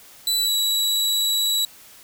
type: tone with pitch glide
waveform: sawtooth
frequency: 3974 to 3908 Hz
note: B7 to B7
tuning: +10 to -19 cents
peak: -16 dBFS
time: 0.27-1.65 s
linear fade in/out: 2 ms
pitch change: -29 cents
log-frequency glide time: 0.37-0.54 s
effects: white hiss -47 dBFS RMS until 2.03 s